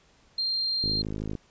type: tone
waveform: sine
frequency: 4186 Hz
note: C8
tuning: in tune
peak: -25 dBFS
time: 0.38-1.02 s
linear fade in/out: 5 ms
type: click train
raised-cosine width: 3 ms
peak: -20 dBFS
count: 28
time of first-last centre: 0.84-1.352 s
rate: 52.7 Hz
effects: pink hiss -61 dBFS RMS until 1.5 s + resampled to 16000 Hz